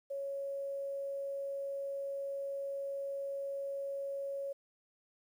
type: tone with quantisation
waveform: sine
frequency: 554.4 Hz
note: C#5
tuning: in tune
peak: -36 dBFS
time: 0.1-4.53 s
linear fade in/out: 10 ms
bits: 11
effects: none